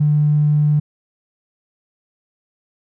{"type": "tone with tanh clipping", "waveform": "triangle", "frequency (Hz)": 149.1, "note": "D3", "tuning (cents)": 27, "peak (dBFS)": -11, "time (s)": [0, 0.8], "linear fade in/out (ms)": 10, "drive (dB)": 2, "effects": []}